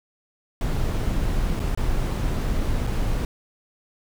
brown noise with dropouts, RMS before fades -23 dBFS, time 0.61-3.25 s, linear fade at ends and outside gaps 1 ms, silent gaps 1.595-1.6 / 1.75-1.774 / 2.868-2.872 s, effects none

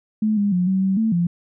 sine tone with pitch steps, 215.5 / 203.2 / 179.5 / 190 / 191.7 / 222.3 / 172.7 Hz, A3 / G#3 / F3 / F#3 / G3 / A3 / F3, -36 / -38 / +48 / +46 / -38 / +18 / -19 cents, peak -16 dBFS, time 0.22-1.27 s, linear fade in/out 5 ms, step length 150 ms, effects none

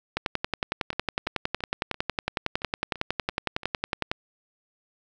two click trains, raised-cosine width 0.3 ms, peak -23 / -9 dBFS, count 9 / 44, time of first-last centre 0.93-3.633 / 0.17-4.115 s, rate 2.96 / 10.9 Hz, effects none

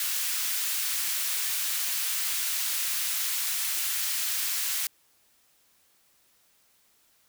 white high-pass noise, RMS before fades -29 dBFS, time 0-4.87 s, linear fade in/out 2 ms, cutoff 1600 Hz, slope 12 dB/octave, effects white hiss -65 dBFS RMS until 7.28 s

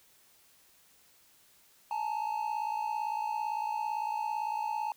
triangle tone pair together, 851 / 908.8 Hz, G#5 / A#5, +42 / -44 cents, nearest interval minor second, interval 114 cents, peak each -31 / -33 dBFS, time 1.91-4.92 s, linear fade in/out 2 ms, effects white hiss -63 dBFS RMS until 4.96 s

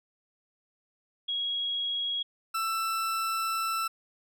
sine / 40% pulse tone pair in turn, 3309 / 1330.7 Hz, G#7 / E6, -7 / +16 cents, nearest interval octave + major third, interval 1577 cents, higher first, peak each -28 / -27 dBFS, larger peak second, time 1.28-2.23 / 2.54-3.88 s, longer second, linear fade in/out 10 ms, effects none

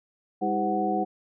sine tone cluster, 203.1 / 321.4 / 397.4 / 510 / 742 Hz, G#3 / E4 / G4 / C5 / F#5, -38 / -44 / +24 / -44 / +5 cents, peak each -30 / -30 / -32 / -34 / -26 dBFS, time 0.41-1.05 s, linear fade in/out 20 ms, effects none

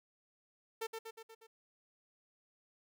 sawtooth tone with echo, 448.6 Hz, A4, 34 cents sharp, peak -33 dBFS, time 0.81-0.87 s, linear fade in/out 10 ms, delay 120 ms, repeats 5, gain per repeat -4 dB, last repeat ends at 1.47 s, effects none

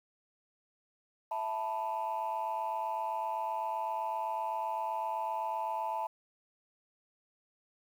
sine chord, E suspended fourth, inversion none, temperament equal, 659.3 / 880 / 987.8 Hz, E5 / A5 / B5, 0 / 0 / 0 cents, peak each -38 / -33 / -37 dBFS, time 1.31-6.07 s, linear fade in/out 5 ms, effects tanh soft clip ceiling -27 dBFS + 10-bit

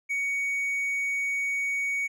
triangle tone, 2240 Hz, C#7, 18 cents sharp, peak -24 dBFS, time 0.09-2.08 s, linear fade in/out 20 ms, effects none

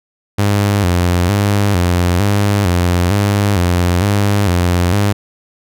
sawtooth tone with vibrato, 94.7 Hz, F#2, 41 cents sharp, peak -7 dBFS, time 0.38-5.13 s, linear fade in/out 10 ms, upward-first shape square, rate 1.1 Hz, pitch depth 120 cents each way, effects none

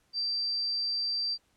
sine tone, 4690 Hz, D8, 3 cents flat, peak -28 dBFS, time 0.13-1.38 s, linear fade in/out 50 ms, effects pink hiss -70 dBFS RMS until 1.56 s + low-pass 11000 Hz 12 dB/octave

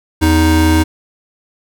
square tone pair together, 82.41 / 313.1 Hz, E2 / D#4, 0 / +11 cents, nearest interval octave + major seventh, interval 2311 cents, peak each -12 dBFS, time 0.21-0.84 s, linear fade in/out 20 ms, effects none

